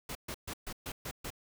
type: noise bursts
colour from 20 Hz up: pink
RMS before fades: -40 dBFS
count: 7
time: 0.09-1.304 s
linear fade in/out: 5 ms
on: 62 ms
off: 130 ms
effects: none